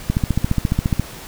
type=click train; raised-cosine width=5 ms; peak=-4 dBFS; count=14; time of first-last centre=0.1-0.997 s; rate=14.5 Hz; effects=pink hiss -36 dBFS RMS until 1.27 s